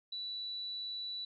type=tone; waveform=sine; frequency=3951 Hz; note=B7; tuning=in tune; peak=-38 dBFS; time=0.12-1.25 s; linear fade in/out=5 ms; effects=none